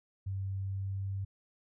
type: tone with pitch glide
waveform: sine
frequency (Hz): 96.8 to 97.53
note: G2 to G2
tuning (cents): -21 to -8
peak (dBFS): -33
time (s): 0.26-1.25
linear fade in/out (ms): 10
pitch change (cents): +13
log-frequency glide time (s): 0.55-1.1
effects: none